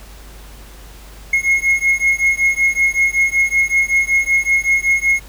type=beating tone pair; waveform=triangle; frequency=2159 / 2164.3 Hz; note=C#7 / C#7; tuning=-46 / -42 cents; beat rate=5.3 Hz; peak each=-14 dBFS; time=1.33-5.2 s; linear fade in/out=5 ms; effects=added 50 Hz sine -36 dBFS peak until 5.28 s + pink hiss -42 dBFS RMS until 5.28 s